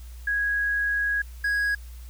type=tone pair in turn; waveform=sine / triangle; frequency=1655 / 1655 Hz; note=G#6 / G#6; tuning=-6 / -6 cents; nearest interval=unison; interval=0 cents; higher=neither; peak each=-22 / -20 dBFS; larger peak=second; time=0.27-1.22 / 1.44-1.75 s; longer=first; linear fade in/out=5 ms; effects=added 60 Hz sine -38 dBFS peak until 2.09 s + white hiss -54 dBFS RMS until 2.09 s